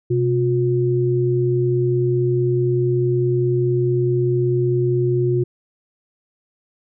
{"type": "tone pair together", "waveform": "sine", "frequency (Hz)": [127.7, 358.4], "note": ["C3", "F4"], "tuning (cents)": [-42, 45], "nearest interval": "octave + tritone", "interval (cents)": 1787, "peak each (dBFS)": -18, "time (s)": [0.1, 5.44], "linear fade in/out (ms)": 10, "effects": []}